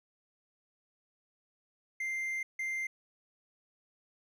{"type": "tone bursts at uneven times", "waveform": "triangle", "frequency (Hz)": 2093, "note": "C7", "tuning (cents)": 0, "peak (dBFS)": -31, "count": 2, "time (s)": [[2, 2.43], [2.59, 2.87]], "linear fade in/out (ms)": 5, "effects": []}